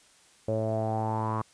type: tone with low-pass filter sweep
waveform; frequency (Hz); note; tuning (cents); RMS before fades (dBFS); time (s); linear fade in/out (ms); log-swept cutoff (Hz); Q
sawtooth; 110; A2; 0; -29; 0.48-1.42; 5; 540 to 1100; 7.4
effects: white hiss -59 dBFS RMS until 1.53 s + resampled to 22050 Hz